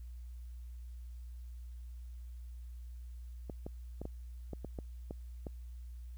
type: clicks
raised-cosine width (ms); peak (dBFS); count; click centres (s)
2; -28; 9; 3.498 / 3.665 / 4.016 / 4.054 / 4.533 / 4.647 / 4.788 / 5.109 / 5.468
effects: added 60 Hz sine -44 dBFS peak until 6.17 s + white hiss -72 dBFS RMS until 6.17 s